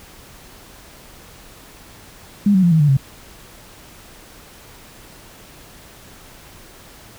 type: tone with pitch steps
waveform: sine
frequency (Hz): 203.6 / 187.78 / 173.2 / 159.74 / 147.33 / 135.89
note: G#3 / F#3 / F3 / D#3 / D3 / C#3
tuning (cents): -34 / +26 / -14 / +46 / +6 / -34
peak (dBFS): -10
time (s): 2.46-2.97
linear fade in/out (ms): 5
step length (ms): 85
effects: pink hiss -43 dBFS RMS until 7.18 s